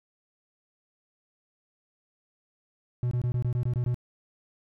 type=tone bursts; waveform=triangle; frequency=122.6 Hz; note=B2; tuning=12 cents flat; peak=-22 dBFS; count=9; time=3.03-3.944 s; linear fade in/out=0 ms; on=82 ms; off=22 ms; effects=none